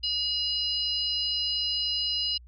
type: tone cluster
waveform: sine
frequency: 2877 / 4085 / 4952 Hz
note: F#7 / C8 / D#8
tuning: -49 / -42 / -9 cents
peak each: -30 / -32 / -29 dBFS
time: 0.03-2.38 s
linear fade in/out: 10 ms
effects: added 60 Hz sine -47 dBFS peak until 2.47 s